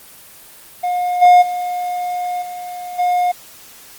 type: tone with level steps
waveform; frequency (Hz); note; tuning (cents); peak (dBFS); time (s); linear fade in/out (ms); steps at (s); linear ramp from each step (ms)
triangle; 716; F5; +43; -14 / -3 / -17 / -24 / -11; 0.83-3.32; 10; 1.21 / 1.41 / 2.41 / 2.98; 20
effects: white hiss -41 dBFS RMS until 3.98 s + Opus 24 kbps